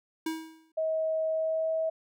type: tone with exponential decay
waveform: square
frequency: 320.7 Hz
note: E4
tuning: 48 cents flat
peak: -28 dBFS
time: 0.26-0.72 s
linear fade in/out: 5 ms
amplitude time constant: 100 ms
type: tone with pitch glide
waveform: sine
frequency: 637 to 643.3 Hz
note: D#5 to E5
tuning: +41 to -42 cents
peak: -26 dBFS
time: 0.77-1.9 s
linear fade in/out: 10 ms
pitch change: +17 cents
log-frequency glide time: 1.28-1.73 s
effects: none